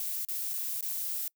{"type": "noise with dropouts", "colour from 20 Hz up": "violet", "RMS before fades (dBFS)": -34, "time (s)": [0, 1.28], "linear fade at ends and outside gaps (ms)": 1, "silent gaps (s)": [[0.25, 0.285], [0.535, 0.539], [0.809, 0.826]], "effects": ["noise-tail reverb RT60 0.1 s tail -26 dB re dry"]}